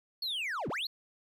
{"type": "linear two-way sweep", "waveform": "triangle", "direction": "down then up", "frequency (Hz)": [4435, 96.9, 4435], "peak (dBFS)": -31, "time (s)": [0.22, 0.87], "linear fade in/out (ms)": 5, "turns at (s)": 0.69, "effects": []}